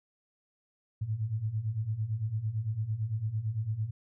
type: beating tone pair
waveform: sine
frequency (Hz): 103.83 / 112.73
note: G#2 / A2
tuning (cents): 0 / +42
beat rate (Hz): 8.9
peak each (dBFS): -35 / -31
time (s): 1.01-3.91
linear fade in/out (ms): 10
effects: none